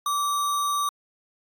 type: tone with sample-and-hold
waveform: sine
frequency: 1162 Hz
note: D6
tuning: 19 cents flat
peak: -22 dBFS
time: 0.06-0.89 s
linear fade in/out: 2 ms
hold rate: 4900 Hz
effects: AAC 64 kbps